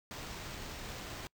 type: noise with sample-and-hold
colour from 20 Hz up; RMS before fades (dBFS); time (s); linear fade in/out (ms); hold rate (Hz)
pink; -44; 0.11-1.27; 0; 11025
effects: noise-tail reverb RT60 0.1 s tail -26 dB re dry